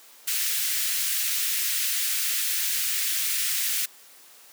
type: high-pass noise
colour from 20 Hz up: white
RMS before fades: -26 dBFS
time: 0.27-3.86 s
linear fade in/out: 10 ms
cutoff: 1700 Hz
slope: 24 dB/octave
effects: white hiss -51 dBFS RMS until 4.52 s + high-pass 300 Hz 12 dB/octave